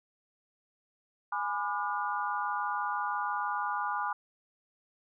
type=chord; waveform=sine; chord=G# diminished seventh; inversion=none; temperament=just; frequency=830.6 / 996.7 / 1196.1 / 1435.3 Hz; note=G#5 / B5 / D6 / F6; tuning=0 / +16 / +31 / +47 cents; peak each=-35 / -35 / -35 / -37 dBFS; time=1.32-4.13 s; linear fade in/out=5 ms; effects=none